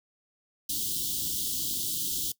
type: band-stop noise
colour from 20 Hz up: white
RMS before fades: -31 dBFS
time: 0.69-2.32 s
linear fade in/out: 5 ms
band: 380 to 3000 Hz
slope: 96 dB/octave
effects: noise-tail reverb RT60 0.1 s tail -20 dB re dry